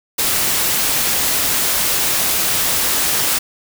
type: noise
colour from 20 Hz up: white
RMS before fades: -17 dBFS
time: 0.18-3.39 s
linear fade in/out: 10 ms
effects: none